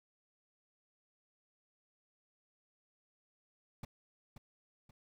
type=noise with echo; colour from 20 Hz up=brown; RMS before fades=-42 dBFS; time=3.83-3.85 s; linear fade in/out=5 ms; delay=530 ms; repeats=2; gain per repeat=-8 dB; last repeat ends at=4.91 s; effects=none